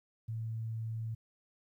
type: tone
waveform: sine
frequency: 112.3 Hz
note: A2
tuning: 36 cents sharp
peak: -35 dBFS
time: 0.28-1.15 s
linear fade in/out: 10 ms
effects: 12-bit